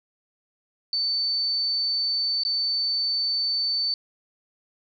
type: tone with dropouts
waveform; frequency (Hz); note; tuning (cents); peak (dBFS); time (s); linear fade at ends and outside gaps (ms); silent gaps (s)
sine; 4530; C#8; +37; -22; 0.93-3.94; 1; 2.435-2.45
effects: none